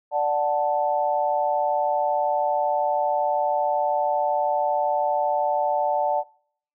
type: chord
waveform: sine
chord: D major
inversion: none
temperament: equal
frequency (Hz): 587.3 / 740 / 880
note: D5 / F#5 / A5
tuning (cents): 0 / 0 / 0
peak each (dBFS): -24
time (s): 0.11-6.24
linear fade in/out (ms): 50
effects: noise-tail reverb RT60 0.6 s tail -24 dB re dry